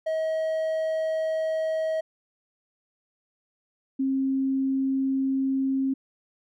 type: tone pair in turn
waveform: triangle / sine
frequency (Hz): 637 / 267.8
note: D#5 / C4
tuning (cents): +41 / +40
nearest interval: octave + minor third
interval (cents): 1501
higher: first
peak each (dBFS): -22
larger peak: neither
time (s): 0.06-2.01 / 3.99-5.94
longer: neither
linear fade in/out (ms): 10
effects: none